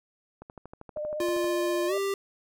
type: click train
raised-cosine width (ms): 1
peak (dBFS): -29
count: 14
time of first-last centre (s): 0.42-1.444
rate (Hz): 12.7
type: tone with vibrato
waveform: sine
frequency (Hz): 604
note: D5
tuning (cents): +48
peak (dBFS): -30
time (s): 0.96-1.98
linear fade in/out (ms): 5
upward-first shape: sine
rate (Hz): 15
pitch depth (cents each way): 29
type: tone with pitch glide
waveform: square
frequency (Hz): 349.2 to 394.2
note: F4 to G4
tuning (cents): 0 to +10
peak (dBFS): -27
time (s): 1.2-2.14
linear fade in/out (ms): 2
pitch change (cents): +210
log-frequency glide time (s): 1.87-1.94
effects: none